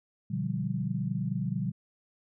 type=chord; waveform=sine; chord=G dominant seventh; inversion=first; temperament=just; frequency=122.5 / 147 / 176.4 / 196 Hz; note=B2 / D3 / F3 / G3; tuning=-14 / +2 / +18 / 0 cents; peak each=-34 dBFS; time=0.3-1.72 s; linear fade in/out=10 ms; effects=none